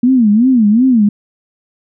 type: tone with vibrato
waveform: sine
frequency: 232.5 Hz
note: A#3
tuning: 4 cents flat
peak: -6 dBFS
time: 0.03-1.09 s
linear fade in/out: 5 ms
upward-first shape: sine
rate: 2.7 Hz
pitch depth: 220 cents each way
effects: none